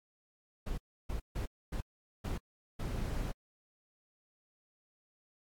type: noise bursts at uneven times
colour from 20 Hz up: brown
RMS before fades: -36 dBFS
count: 6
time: 0.66-0.78 / 1.09-1.2 / 1.35-1.46 / 1.72-1.81 / 2.24-2.38 / 2.79-3.32 s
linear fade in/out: 10 ms
effects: AAC 64 kbps